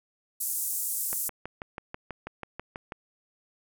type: band-pass noise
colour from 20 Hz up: white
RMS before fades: -31 dBFS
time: 0.4-1.29 s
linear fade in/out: 10 ms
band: 7700 to 15000 Hz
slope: 24 dB/octave
type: click train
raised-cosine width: 0.5 ms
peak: -21 dBFS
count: 12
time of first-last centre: 1.13-2.922 s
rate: 6.14 Hz
effects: none